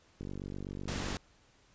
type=click train; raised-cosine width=3 ms; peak=-28 dBFS; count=46; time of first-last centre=0.21-1.147 s; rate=48 Hz
type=noise; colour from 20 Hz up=pink; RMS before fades=-38 dBFS; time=0.88-1.17 s; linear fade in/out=0 ms
effects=pink hiss -65 dBFS RMS until 1.74 s + resampled to 16000 Hz